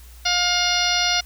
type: harmonic tone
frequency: 710 Hz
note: F5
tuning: 28 cents sharp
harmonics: 1 / 2 / 3 / 4 / 5 / 6 / 7 / 8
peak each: -26 / -26 / -26 / -26 / -26 / -26 / -26 / -26 dBFS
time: 0.25-1.21 s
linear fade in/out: 10 ms
effects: added 60 Hz sine -41 dBFS peak until 1.25 s + white hiss -50 dBFS RMS until 1.25 s